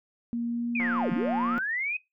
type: tone with pitch glide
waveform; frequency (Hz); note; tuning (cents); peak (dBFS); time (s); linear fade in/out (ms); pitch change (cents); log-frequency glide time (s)
sine; 235.3 to 237.5; A#3 to A#3; +16 to +33; -27; 0.33-1.58; 0; +17; 0.46-0.68
type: linear two-way sweep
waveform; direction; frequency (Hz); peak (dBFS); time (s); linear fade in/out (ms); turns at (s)
sine; down then up; 2553 to 150 to 2553; -27; 0.75-1.97; 5; 1.12
type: click train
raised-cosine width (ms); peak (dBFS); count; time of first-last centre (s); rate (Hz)
0.5; -23; 140; 0.8-1.585; 177
effects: noise-tail reverb RT60 0.2 s tail -21 dB re dry